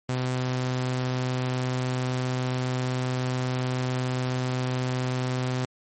sawtooth tone, 127.3 Hz, C3, 47 cents flat, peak -21 dBFS, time 0.09-5.65 s, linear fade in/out 2 ms, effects MP3 32 kbps

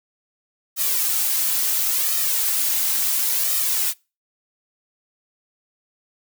blue noise with flanger, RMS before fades -21 dBFS, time 0.76-3.94 s, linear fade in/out 50 ms, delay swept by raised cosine 1.6 to 3.9 ms, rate 0.72 Hz, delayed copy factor +0.8, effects noise-tail reverb RT60 0.3 s tail -25 dB re dry

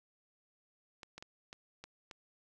clicks, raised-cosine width 0.2 ms, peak -30 dBFS, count 6, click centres 1.032 / 1.18 / 1.225 / 1.529 / 1.84 / 2.112 s, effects none

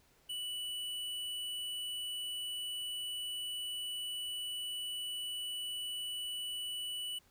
sine tone with tanh clipping, 2960 Hz, F#7, in tune, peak -39 dBFS, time 0.29-7.19 s, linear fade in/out 10 ms, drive 15 dB, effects pink hiss -68 dBFS RMS until 7.3 s

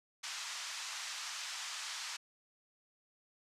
white band-pass noise, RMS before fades -43 dBFS, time 0.23-2.17 s, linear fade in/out 10 ms, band 910 to 6800 Hz, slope 24 dB/octave, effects resampled to 32000 Hz

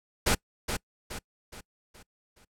pink noise with echo, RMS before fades -23 dBFS, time 0.26-0.35 s, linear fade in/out 10 ms, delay 420 ms, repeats 5, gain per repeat -7 dB, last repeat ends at 2.45 s, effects noise-tail reverb RT60 0.1 s tail -25 dB re dry + low-pass 12000 Hz 12 dB/octave

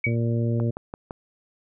sine tone with exponential decay, 2264 Hz, C#7, 36 cents sharp, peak -18 dBFS, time 0.04-0.16 s, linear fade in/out 5 ms, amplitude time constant 26 ms
harmonic tone, 116.54 Hz, A#2, in tune, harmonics 1 / 2 / 3 / 4 / 5, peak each -22 / -28 / -32 / -34 / -36 dBFS, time 0.06-0.71 s, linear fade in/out 10 ms
click train, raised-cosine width 1 ms, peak -19 dBFS, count 4, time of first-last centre 0.6-1.108 s, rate 5.9 Hz
effects none

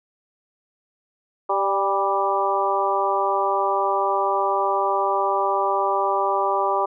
harmonic tone with a mistuned harmonic, 196 Hz, G3, in tune, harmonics 2 / 3 / 4 / 5 / 6, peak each -26 / -26 / -24 / -24 / -25 dBFS, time 1.49-6.86 s, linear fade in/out 10 ms, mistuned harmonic 4, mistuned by +27 cents, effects none

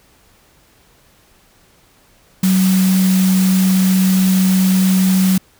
sine tone in noise, 187.9 Hz, F#3, 27 cents sharp, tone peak -10 dBFS, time 2.43-5.38 s, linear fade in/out 5 ms, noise white, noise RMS -24 dBFS, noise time 2.43-5.38 s, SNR +11 dB, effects pink hiss -52 dBFS RMS until 5.59 s

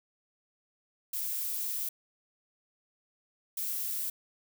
violet noise bursts at uneven times, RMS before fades -34 dBFS, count 2, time 1.13-1.89 / 3.57-4.1 s, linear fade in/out 5 ms, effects none

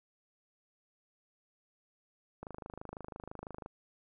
click train, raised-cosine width 1 ms, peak -29 dBFS, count 33, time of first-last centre 2.43-3.661 s, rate 26 Hz, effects none

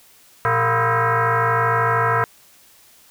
sine tone with frequency modulation, 170.5 Hz, F3, 41 cents flat, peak -15 dBFS, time 0.45-2.24 s, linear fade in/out 0 ms, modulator 288 Hz, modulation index 5.4, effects white hiss -51 dBFS RMS until 3.1 s

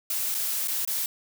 blue noise with dropouts, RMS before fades -28 dBFS, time 0.1-1.06 s, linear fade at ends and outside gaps 2 ms, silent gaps 0.344-0.348 / 0.675-0.681 / 0.851-0.875 s, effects none

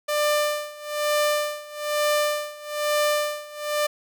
sawtooth tone with tremolo, 595 Hz, D5, 22 cents sharp, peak -15 dBFS, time 0.08-3.87 s, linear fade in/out 10 ms, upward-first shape sine, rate 1.1 Hz, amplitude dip 90%, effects none

